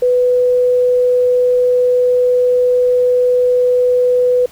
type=tone; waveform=sine; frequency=496.8 Hz; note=B4; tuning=10 cents sharp; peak=-9 dBFS; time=0.02-4.46 s; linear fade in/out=5 ms; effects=pink hiss -43 dBFS RMS until 4.51 s